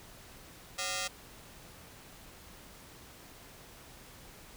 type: ring-modulated tone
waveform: 5% pulse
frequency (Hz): 650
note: E5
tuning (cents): -24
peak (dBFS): -19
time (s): 0.78-1.08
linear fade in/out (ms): 10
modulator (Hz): 99.7
effects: pink hiss -53 dBFS RMS until 4.56 s